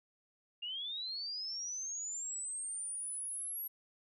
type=linear sweep; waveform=sine; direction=up; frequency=2787 to 11600 Hz; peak=-38 dBFS; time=0.62-3.68 s; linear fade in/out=10 ms; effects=none